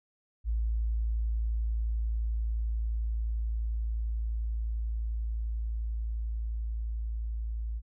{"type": "tone with level ramp", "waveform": "sine", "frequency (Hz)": 55.7, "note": "A1", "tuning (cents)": 22, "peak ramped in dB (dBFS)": [-26, -31], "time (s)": [0.44, 7.82], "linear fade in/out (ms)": 50, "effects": []}